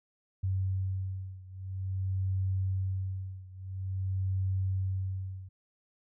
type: beating tone pair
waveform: sine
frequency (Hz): 94.7 / 95.19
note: F#2 / F#2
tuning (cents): +41 / +50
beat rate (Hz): 0.49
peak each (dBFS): -32 / -34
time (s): 0.43-5.49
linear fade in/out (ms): 10
effects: none